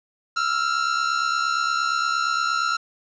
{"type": "tone pair together", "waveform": "45% pulse", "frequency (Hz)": [1318, 1386.6], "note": ["E6", "F6"], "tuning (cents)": [-1, -13], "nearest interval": "minor second", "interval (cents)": 88, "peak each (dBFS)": [-24, -23], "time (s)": [0.36, 2.77], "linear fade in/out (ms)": 10, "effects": ["resampled to 16000 Hz", "8-bit"]}